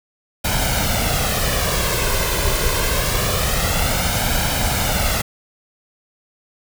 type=noise with flanger; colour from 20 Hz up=pink; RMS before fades=-19 dBFS; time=0.44-5.22 s; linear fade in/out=10 ms; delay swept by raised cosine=1.3 to 1.97 ms; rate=0.25 Hz; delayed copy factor=+0.6; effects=none